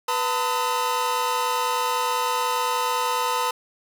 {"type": "tone cluster", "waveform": "45% pulse", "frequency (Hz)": [493.3, 903, 1013, 1273], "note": ["B4", "A5", "B5", "D#6"], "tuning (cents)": [-2, 45, 44, 39], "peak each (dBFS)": [-30, -26, -26, -29], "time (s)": [0.08, 3.51], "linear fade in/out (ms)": 5, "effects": []}